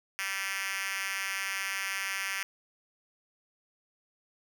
5% pulse tone with high-pass filter, 194.5 Hz, G3, 13 cents flat, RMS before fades -34 dBFS, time 0.19-2.43 s, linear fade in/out 0 ms, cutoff 2000 Hz, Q 1.4, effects none

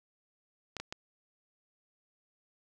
clicks, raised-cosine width 0.2 ms, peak -21 dBFS, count 3, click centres 0.767 / 0.8 / 0.925 s, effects none

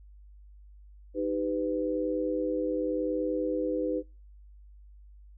sine chord, Eb augmented, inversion none, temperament equal with one note detuned, 311.1 / 392 / 501.6 Hz, Eb4 / G4 / B4, 0 / 0 / +27 cents, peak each -31 / -34 / -30 dBFS, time 1.14-4.03 s, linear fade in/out 50 ms, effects noise-tail reverb RT60 0.3 s tail -24 dB re dry + added 50 Hz sine -49 dBFS peak until 5.37 s

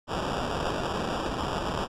blue noise with sample-and-hold, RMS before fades -30 dBFS, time 0.07-1.88 s, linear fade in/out 50 ms, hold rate 2100 Hz, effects low-pass 6000 Hz 12 dB/octave

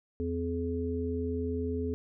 harmonic tone, 85 Hz, F2, 46 cents flat, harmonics 1 / 3 / 5, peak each -34 / -34 / -34 dBFS, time 0.2-1.94 s, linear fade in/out 0 ms, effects none

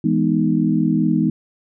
sine chord, E major seventh, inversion none, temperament equal, 164.81 / 207.7 / 246.9 / 311.1 Hz, E3 / G#3 / B3 / D#4, 0 / 0 / 0 / 0 cents, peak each -20 dBFS, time 0.04-1.3 s, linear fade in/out 5 ms, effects none

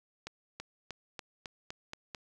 accelerating click train, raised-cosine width 0.2 ms, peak -23 dBFS, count 8, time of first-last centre 0.27-2.148 s, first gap 330 ms, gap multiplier 0.93, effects none

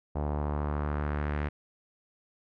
sawtooth tone with low-pass filter sweep, 73.8 Hz, D2, 9 cents sharp, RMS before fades -31 dBFS, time 0.15-1.49 s, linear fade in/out 10 ms, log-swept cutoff 790 to 2000 Hz, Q 1.9, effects none

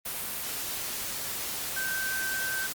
sine tone in noise, 1548 Hz, G6, 22 cents flat, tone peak -30 dBFS, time 1.76-2.67 s, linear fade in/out 10 ms, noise white, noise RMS -34 dBFS, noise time 0.05-2.73 s, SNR +1 dB, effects Opus 32 kbps

